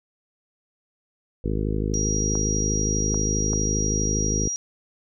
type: harmonic tone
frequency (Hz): 52.4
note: G#1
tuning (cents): +16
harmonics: 1 / 2 / 3 / 4 / 5 / 6 / 7 / 8 / 9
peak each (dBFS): -26 / -29 / -31 / -32 / -33 / -34 / -34 / -35 / -36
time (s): 1.44-4.48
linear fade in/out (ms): 5
type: tone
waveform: sine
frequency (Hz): 5730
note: F8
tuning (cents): +44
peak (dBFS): -25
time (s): 1.94-4.56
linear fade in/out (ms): 0
type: clicks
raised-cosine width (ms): 1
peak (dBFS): -19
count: 3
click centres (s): 2.354 / 3.144 / 3.533
effects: none